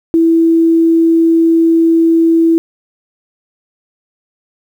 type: tone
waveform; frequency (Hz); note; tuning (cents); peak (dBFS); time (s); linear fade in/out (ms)
sine; 329.6; E4; 0; -6; 0.14-2.58; 0
effects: 7-bit